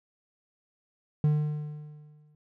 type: tone with exponential decay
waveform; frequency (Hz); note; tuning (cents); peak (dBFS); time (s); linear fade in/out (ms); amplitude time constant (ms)
triangle; 150.2; D3; +39; -17; 1.24-2.35; 2; 240
effects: none